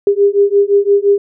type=beating tone pair; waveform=sine; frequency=400 / 405.8 Hz; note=G4 / G#4; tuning=+35 / -40 cents; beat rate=5.8 Hz; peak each=-11 dBFS; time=0.07-1.18 s; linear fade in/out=2 ms; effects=none